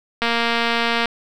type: click train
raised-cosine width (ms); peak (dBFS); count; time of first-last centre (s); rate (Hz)
0.3; -4; 196; 0.22-1.057; 233
effects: 7-bit